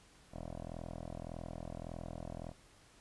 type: tone with low-pass filter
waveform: 10% pulse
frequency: 41.74 Hz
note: E1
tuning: 22 cents sharp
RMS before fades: -45 dBFS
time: 0.31-2.54 s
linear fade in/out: 50 ms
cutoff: 710 Hz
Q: 2.7
effects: pink hiss -63 dBFS RMS until 3 s + resampled to 24000 Hz